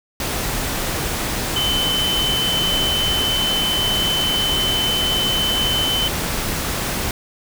sine tone in noise, 3050 Hz, G7, 48 cents flat, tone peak -18 dBFS, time 1.56-6.08 s, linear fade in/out 2 ms, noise pink, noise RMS -23 dBFS, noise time 0.2-7.11 s, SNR +2 dB, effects none

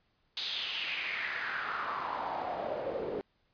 pink noise with band-pass filter sweep, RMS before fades -36 dBFS, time 0.37-3.21 s, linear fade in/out 0 ms, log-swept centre 4000 to 410 Hz, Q 3.9, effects pink hiss -74 dBFS RMS until 3.53 s + resampled to 11025 Hz

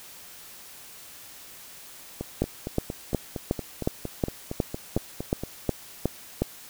two click trains, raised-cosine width 2 ms, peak -17 / -9 dBFS, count 15 / 12, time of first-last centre 2.21-5.436 / 2.42-6.42 s, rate 4.34 / 2.75 Hz, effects white hiss -46 dBFS RMS until 6.69 s

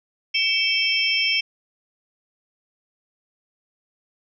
sine tone cluster, 2264 / 2642 / 3178 / 5330 Hz, C#7 / E7 / G7 / E8, +36 / +3 / +23 / +18 cents, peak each -24 dBFS, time 0.34-1.41 s, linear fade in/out 10 ms, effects none

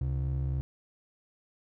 triangle ring-modulated tone, 101.3 Hz, G#2, 43 cents flat, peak -23 dBFS, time 0.01-0.61 s, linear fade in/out 0 ms, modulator 31.8 Hz, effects none

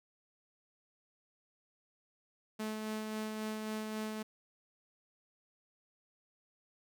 sawtooth tone with tremolo, 216.4 Hz, A3, 29 cents flat, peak -32 dBFS, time 2.59-4.23 s, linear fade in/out 10 ms, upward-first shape sine, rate 3.7 Hz, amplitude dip 30%, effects none

